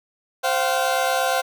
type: chord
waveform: 30% pulse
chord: C suspended fourth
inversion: none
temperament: equal with one note detuned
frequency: 523.3 / 698.5 / 767 Hz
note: C5 / F5 / G5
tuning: 0 / 0 / -38 cents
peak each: -21 dBFS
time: 0.43-1.42 s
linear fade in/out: 20 ms
effects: none